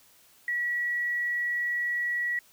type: tone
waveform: sine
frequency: 1930 Hz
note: B6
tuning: 40 cents flat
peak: -26 dBFS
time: 0.48-2.39 s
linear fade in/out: 2 ms
effects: white hiss -59 dBFS RMS until 2.52 s